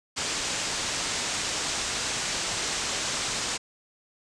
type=low-pass noise; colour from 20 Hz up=white; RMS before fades=-30 dBFS; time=0.16-3.58 s; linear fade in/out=20 ms; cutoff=8100 Hz; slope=48 dB/octave; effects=none